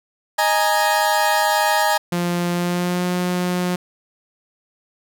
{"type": "chord", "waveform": "30% pulse", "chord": "D# suspended fourth", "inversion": "none", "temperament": "equal", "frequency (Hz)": [622.3, 830.6, 932.3], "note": ["D#5", "G#5", "A#5"], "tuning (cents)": [0, 0, 0], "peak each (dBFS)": [-19, -16, -18], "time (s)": [0.38, 1.98], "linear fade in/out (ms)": 10}
{"type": "tone with pitch glide", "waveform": "sawtooth", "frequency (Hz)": [174.61, 179.31], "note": ["F3", "F3"], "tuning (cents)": [0, 46], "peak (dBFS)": -15, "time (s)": [2.12, 3.76], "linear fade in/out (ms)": 5, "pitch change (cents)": 46, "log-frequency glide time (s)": [2.53, 3.07]}
{"effects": []}